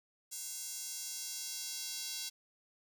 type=tone with high-pass filter sweep; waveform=square; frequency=303.3 Hz; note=D#4; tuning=44 cents flat; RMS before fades=-42 dBFS; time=0.31-2.3 s; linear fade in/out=20 ms; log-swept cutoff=7000 to 4500 Hz; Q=1.6; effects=none